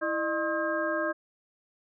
sine tone cluster, 328.3 / 609 / 1069 / 1272 / 1609 Hz, E4 / D#5 / C6 / D#6 / G6, -7 / -37 / +37 / +38 / +45 cents, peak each -33 / -30 / -36 / -37 / -32 dBFS, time 0.01-1.13 s, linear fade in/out 20 ms, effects none

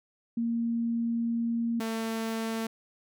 sine / sawtooth tone pair in turn, 232.4 / 224.5 Hz, A#3 / A3, -5 / +35 cents, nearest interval minor second, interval 60 cents, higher first, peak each -26 dBFS, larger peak neither, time 0.37-1.8 / 1.8-2.67 s, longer first, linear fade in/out 5 ms, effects none

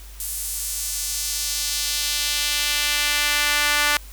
sawtooth tone with high-pass filter sweep, 293.7 Hz, D4, in tune, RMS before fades -23 dBFS, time 0.2-3.97 s, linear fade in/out 0 ms, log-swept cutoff 9900 to 1500 Hz, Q 1.1, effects added 50 Hz sine -38 dBFS peak until 4.12 s + white hiss -46 dBFS RMS until 4.12 s

